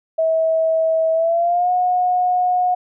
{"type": "tone with pitch glide", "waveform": "sine", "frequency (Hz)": [646, 725.1], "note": ["E5", "F#5"], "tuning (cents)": [-35, -35], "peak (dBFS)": -14, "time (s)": [0.18, 2.75], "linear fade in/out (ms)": 10, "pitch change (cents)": 200, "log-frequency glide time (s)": [1.13, 1.71], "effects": []}